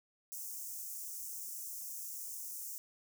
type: high-pass noise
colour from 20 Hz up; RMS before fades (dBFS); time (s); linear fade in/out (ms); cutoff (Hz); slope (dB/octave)
white; -44; 0.32-2.78; 0; 5800; 48
effects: none